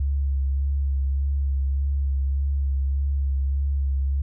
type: tone with vibrato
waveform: sine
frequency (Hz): 68.8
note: C#2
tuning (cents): -12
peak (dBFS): -20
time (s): 0-4.22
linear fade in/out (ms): 5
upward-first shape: sine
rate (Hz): 1.7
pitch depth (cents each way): 26
effects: none